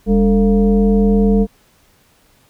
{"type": "tone with frequency modulation", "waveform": "sine", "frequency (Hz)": 202.5, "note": "G#3", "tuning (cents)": -43, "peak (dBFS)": -9, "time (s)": [0.06, 1.47], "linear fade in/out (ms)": 50, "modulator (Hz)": 247, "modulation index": 0.96, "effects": ["pink hiss -54 dBFS RMS until 2.49 s"]}